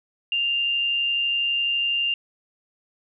sine tone with amplitude modulation, 2794 Hz, F7, in tune, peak -19 dBFS, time 0.32-2.14 s, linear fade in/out 2 ms, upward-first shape sine, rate 132 Hz, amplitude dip 30%, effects none

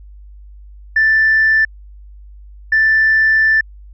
sine tone pair in turn, 1766 / 1766 Hz, A6 / A6, +6 / +6 cents, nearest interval unison, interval 0 cents, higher neither, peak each -8 dBFS, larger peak neither, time 0.96-1.65 / 2.72-3.61 s, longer second, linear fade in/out 5 ms, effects tanh soft clip ceiling -5 dBFS + added 50 Hz sine -35 dBFS peak until 3.93 s

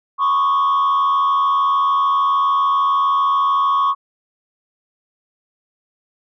sine tone with frequency modulation, 1108.7 Hz, C#6, in tune, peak -11 dBFS, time 0.18-3.95 s, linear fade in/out 50 ms, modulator 86.8 Hz, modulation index 0.7, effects tanh soft clip ceiling -12 dBFS

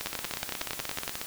two click trains, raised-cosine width 0.2 ms, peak -15 / -13 dBFS, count 21 / 12, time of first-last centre 0.01-1.215 / 0.06-1.079 s, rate 16.6 / 10.8 Hz, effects white hiss -40 dBFS RMS until 1.26 s

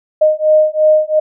sine beating tone pair, 616 / 618.9 Hz, D#5 / D#5, -17 / -9 cents, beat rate 2.9 Hz, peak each -11 dBFS, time 0.21-1.2 s, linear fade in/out 10 ms, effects none

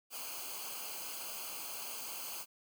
white noise with comb filter, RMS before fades -43 dBFS, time 0.1-2.46 s, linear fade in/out 50 ms, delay 0.54 ms, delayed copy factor -0.8, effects none

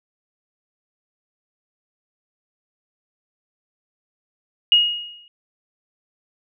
sine tone with exponential decay, 2875 Hz, F7, 50 cents sharp, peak -8 dBFS, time 4.72-5.28 s, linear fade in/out 1 ms, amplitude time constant 120 ms, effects none

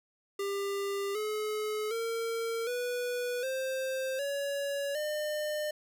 square tone with pitch steps, 398.4 / 427 / 457.6 / 490.5 / 525.7 / 563.4 / 603.9 Hz, G4 / G#4 / A#4 / B4 / C5 / C#5 / D5, +28 / +48 / -32 / -12 / +8 / +28 / +48 cents, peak -32 dBFS, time 0.39-5.71 s, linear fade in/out 5 ms, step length 760 ms, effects none

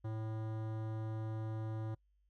sine tone with hard clipping, 110 Hz, A2, in tune, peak -40 dBFS, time 0.04-1.95 s, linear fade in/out 10 ms, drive 17 dB, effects noise-tail reverb RT60 0.1 s tail -26 dB re dry + added 50 Hz sine -70 dBFS peak until 2.29 s

